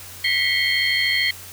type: tone cluster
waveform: sine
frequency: 1947 / 2040 / 2185 / 3179 / 4316 Hz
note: B6 / C7 / C#7 / G7 / C#8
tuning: -25 / -44 / -26 / +24 / -47 cents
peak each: -24 dBFS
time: 0.24-1.31 s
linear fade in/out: 5 ms
effects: added 91 Hz sine -45 dBFS peak until 1.52 s + white hiss -39 dBFS RMS until 1.52 s